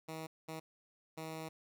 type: tone bursts at uneven times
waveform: 10% pulse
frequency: 159.5 Hz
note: D#3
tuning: 43 cents sharp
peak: -34 dBFS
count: 3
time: 0.08-0.27 / 0.48-0.6 / 1.17-1.49 s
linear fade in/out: 10 ms
effects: none